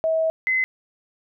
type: tone pair in turn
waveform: sine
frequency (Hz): 644 / 2045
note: E5 / C7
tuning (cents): -41 / -40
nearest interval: octave + minor sixth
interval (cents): 2001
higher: second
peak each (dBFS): -18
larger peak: neither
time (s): 0.04-0.3 / 0.47-0.64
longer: first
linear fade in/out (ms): 0
effects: none